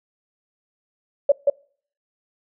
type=tone with echo; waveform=sine; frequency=567 Hz; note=C#5; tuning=39 cents sharp; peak=-10 dBFS; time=1.29-1.32 s; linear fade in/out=5 ms; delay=180 ms; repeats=1; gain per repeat=-2 dB; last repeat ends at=1.5 s; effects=noise-tail reverb RT60 0.5 s tail -25 dB re dry